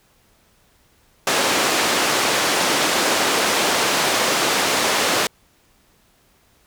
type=band-pass noise; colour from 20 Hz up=pink; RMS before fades=-19 dBFS; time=1.27-5.27 s; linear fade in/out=2 ms; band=360 to 8100 Hz; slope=12 dB/octave; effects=pink hiss -58 dBFS RMS until 6.66 s